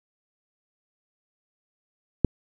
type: click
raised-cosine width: 3 ms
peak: -4 dBFS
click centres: 2.247 s
effects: none